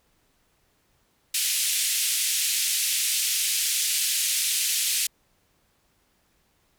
white band-pass noise, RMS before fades -25 dBFS, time 1.34-5.07 s, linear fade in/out 5 ms, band 2300 to 12000 Hz, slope 24 dB/octave, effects pink hiss -67 dBFS RMS until 6.78 s

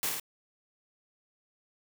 white noise with echo, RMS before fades -31 dBFS, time 0.03-0.09 s, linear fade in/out 0 ms, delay 54 ms, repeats 2, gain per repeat -3 dB, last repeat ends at 0.198 s, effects none

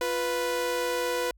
sawtooth tone pair together, 349.2 / 493.8 Hz, F4 / B4, 0 / 0 cents, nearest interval tritone, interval 600 cents, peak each -30 / -23 dBFS, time 0.01-1.31 s, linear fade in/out 2 ms, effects added 50 Hz sine -55 dBFS peak until 1.37 s

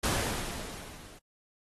pink noise with level ramp, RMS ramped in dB -28 to -53 dBFS, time 0.03-1.19 s, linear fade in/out 10 ms, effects AAC 32 kbps

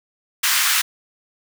pink high-pass noise, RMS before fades -18 dBFS, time 0.43-0.82 s, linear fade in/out 10 ms, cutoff 1300 Hz, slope 24 dB/octave, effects none

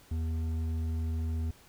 sine tone with hard clipping, 80.8 Hz, E2, 34 cents flat, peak -31 dBFS, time 0.11-1.51 s, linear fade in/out 5 ms, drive 7 dB, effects pink hiss -58 dBFS RMS until 1.68 s

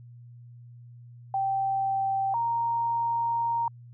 sine tone pair in turn, 779 / 930.9 Hz, G5 / A#5, -11 / -3 cents, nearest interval minor third, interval 308 cents, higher second, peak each -24 dBFS, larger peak neither, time 1.34-2.34 / 2.34-3.68 s, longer second, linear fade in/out 2 ms, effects added 120 Hz sine -45 dBFS peak until 3.93 s

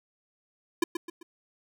square tone with echo, 340 Hz, F4, 46 cents flat, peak -21 dBFS, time 0.82-0.84 s, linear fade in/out 5 ms, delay 130 ms, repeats 3, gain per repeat -8 dB, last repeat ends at 1.23 s, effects none

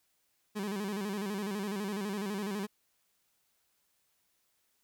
30% pulse tone with vibrato, 201.7 Hz, G3, 50 cents sharp, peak -31 dBFS, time 0.55-2.67 s, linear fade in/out 20 ms, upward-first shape square, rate 12 Hz, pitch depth 80 cents each way, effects white hiss -75 dBFS RMS until 4.83 s

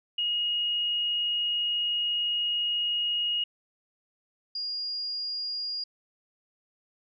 sine tone pair in turn, 2877 / 4839 Hz, F#7 / D#8, -49 / -49 cents, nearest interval major sixth, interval 900 cents, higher second, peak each -25 / -30 dBFS, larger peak first, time 0.18-3.44 / 4.55-5.84 s, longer first, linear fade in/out 5 ms, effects none

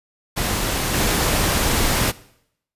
pink noise with level steps, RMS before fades -22 / -19 dBFS, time 0.36-2.12 s, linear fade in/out 20 ms, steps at 0.93 s, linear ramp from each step 20 ms, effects noise-tail reverb RT60 0.7 s tail -19 dB re dry + resampled to 32000 Hz

